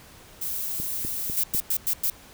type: noise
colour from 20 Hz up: violet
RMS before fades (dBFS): -30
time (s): 0.41-1.42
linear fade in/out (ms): 10
type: click train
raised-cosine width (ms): 3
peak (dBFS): -21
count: 4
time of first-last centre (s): 0.8-1.548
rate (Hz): 4.01
type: noise bursts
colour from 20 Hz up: violet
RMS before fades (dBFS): -24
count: 5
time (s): 1.37-2.1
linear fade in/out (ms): 2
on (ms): 66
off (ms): 100
effects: pink hiss -49 dBFS RMS until 2.33 s